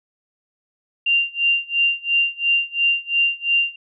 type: tone with tremolo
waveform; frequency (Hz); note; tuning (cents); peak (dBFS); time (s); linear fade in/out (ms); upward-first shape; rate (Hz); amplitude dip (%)
sine; 2781; F7; -8; -13; 1.06-3.76; 5; sine; 2.9; 95
effects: none

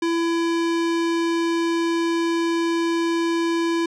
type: tone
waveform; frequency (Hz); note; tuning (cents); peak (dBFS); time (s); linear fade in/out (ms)
square; 334.9; E4; +27; -20; 0.02-3.86; 5
effects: low-pass 6000 Hz 12 dB/octave

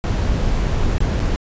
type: noise with dropouts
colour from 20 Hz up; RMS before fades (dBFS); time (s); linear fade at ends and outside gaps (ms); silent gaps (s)
brown; -18; 0.04-1.36; 0; 0.982-1.005 / 1.193-1.202
effects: resampled to 16000 Hz

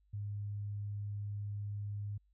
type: tone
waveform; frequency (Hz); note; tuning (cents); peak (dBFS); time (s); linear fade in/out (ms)
sine; 102.6; G#2; -21; -37; 0.13-2.18; 10
effects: added 50 Hz sine -68 dBFS peak until 2.33 s

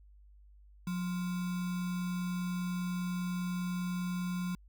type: tone with sample-and-hold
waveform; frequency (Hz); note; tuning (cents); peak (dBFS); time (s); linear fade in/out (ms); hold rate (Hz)
sine; 180; F#3; -47; -32; 0.87-4.55; 2; 1225
effects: added 50 Hz sine -55 dBFS peak until 4.68 s

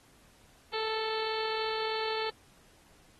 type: harmonic tone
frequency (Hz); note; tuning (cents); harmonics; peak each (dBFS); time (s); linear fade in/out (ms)
440.2; A4; +1; 1 / 2 / 3 / 4 / 5 / 6 / 7 / 8 / 9 / 10; -34 / -37 / -41 / -43 / -45 / -45 / -45 / -46 / -47 / -43; 0.73-2.3; 5
effects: pink hiss -62 dBFS RMS until 3.19 s + AAC 32 kbps

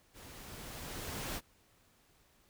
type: noise with level ramp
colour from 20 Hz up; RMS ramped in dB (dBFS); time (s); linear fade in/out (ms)
pink; -53 to -38; 0.13-1.41; 50
effects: pink hiss -68 dBFS RMS until 2.49 s

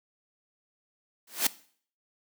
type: noise with exponential growth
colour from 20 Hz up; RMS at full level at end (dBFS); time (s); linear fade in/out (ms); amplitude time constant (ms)
white; -20; 1.27-1.47; 5; 43
effects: noise-tail reverb RT60 0.5 s tail -18 dB re dry + high-pass 200 Hz 12 dB/octave

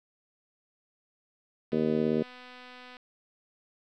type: click train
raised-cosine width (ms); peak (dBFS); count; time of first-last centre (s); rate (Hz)
0.3; -33; 313; 1.72-2.968; 250
type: harmonic tone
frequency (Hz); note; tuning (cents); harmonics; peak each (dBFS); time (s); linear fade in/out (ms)
77.78; D#2; 0; 2 / 3 / 4 / 5 / 6 / 7 / 8; -36 / -28 / -34 / -30 / -31 / -39 / -39; 1.72-2.23; 10
effects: none

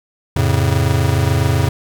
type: chord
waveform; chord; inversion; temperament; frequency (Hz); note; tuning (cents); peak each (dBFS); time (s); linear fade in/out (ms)
square; F augmented; none; just; 87.31 / 109.13 / 136.42; F2 / A2 / C#3; 0 / -14 / -27; -18; 0.36-1.69; 5
effects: 8-bit

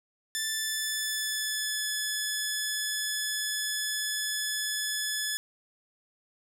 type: tone with pitch glide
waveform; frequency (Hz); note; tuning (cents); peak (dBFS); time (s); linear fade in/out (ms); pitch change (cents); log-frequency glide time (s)
10% pulse; 1760 to 1716.8; A6 to A6; 0 to -43; -20; 0.35-5.37; 0; -43; 0.46-1.9
effects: none

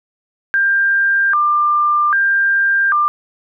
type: tone with vibrato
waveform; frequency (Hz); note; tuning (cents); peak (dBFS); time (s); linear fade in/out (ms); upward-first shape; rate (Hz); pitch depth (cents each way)
sine; 1378; F6; -24; -11; 0.54-3.08; 0; square; 0.63; 250
effects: none

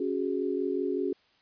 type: chord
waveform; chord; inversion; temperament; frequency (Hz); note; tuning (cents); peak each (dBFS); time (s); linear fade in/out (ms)
sine; C# suspended fourth; none; equal; 277.2 / 370 / 415.3; C#4 / F#4 / G#4; 0 / 0 / 0; -32 / -30 / -32; 0-1.13; 5
effects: white hiss -65 dBFS RMS until 1.41 s + resampled to 11025 Hz

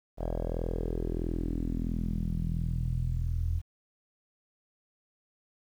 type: tone with low-pass filter sweep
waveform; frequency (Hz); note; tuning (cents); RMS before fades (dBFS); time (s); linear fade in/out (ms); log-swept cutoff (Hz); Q
sawtooth; 41.53; E1; +14; -31; 0.17-3.62; 50; 660 to 86; 3.6
effects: 10-bit

